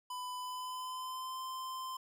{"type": "tone with pitch glide", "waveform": "square", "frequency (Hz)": [1000, 1037.1], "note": ["B5", "C6"], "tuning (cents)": [21, -16], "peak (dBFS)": -40, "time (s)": [0.1, 1.97], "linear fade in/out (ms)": 5, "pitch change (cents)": 63, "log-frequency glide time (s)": [0.39, 1.4], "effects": []}